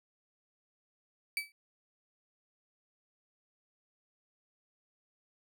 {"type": "tone with exponential decay", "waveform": "35% pulse", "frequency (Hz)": 2300, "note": "D7", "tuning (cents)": -37, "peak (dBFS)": -26, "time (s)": [1.37, 1.52], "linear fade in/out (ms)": 1, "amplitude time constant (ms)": 32, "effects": []}